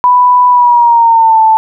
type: tone with pitch glide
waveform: sine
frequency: 990 to 882 Hz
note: B5 to A5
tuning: +4 to +4 cents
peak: -3 dBFS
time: 0.04-1.57 s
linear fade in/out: 0 ms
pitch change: -200 cents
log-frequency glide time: 0.49-1.42 s
effects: none